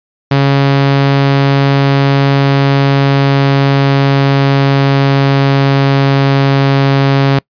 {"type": "tone with pitch glide", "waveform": "sawtooth", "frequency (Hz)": [138.59, 137.47], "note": ["C#3", "C#3"], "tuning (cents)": [0, -14], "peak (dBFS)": -3, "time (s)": [0.31, 7.39], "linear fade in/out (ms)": 5, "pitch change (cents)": -14, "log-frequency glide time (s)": [2.53, 6.86], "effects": ["noise-tail reverb RT60 0.1 s tail -26 dB re dry", "resampled to 11025 Hz"]}